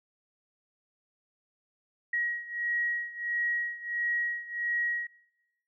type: beating tone pair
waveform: sine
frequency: 1900 / 1901.5 Hz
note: A#6 / A#6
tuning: +33 / +34 cents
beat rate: 1.5 Hz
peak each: -31 / -34 dBFS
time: 2.13-5.07 s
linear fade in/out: 5 ms
effects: noise-tail reverb RT60 1.0 s tail -21 dB re dry